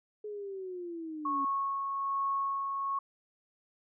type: linear sweep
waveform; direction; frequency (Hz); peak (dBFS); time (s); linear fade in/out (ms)
sine; down; 425.5 to 274.2; -37; 0.24-1.45; 5
type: tone with tremolo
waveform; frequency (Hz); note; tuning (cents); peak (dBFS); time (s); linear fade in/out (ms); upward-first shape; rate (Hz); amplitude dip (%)
sine; 1100; C#6; -14; -28; 1.25-2.99; 5; sine; 1.2; 35
effects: none